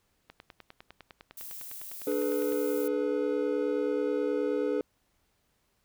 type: click train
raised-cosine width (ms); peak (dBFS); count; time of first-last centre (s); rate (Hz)
0.3; -30; 23; 0.3-2.522; 9.9
type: noise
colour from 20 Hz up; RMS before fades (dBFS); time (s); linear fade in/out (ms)
violet; -42; 1.37-2.88; 5
type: chord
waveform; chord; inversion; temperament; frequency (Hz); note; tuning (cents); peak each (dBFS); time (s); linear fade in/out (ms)
triangle; G# diminished; second; equal with one note detuned; 293.7 / 424.5 / 493.9; D4 / G#4 / B4; 0 / +38 / 0; -30 / -28 / -29; 2.07-4.81; 2
effects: pink hiss -73 dBFS RMS until 5.84 s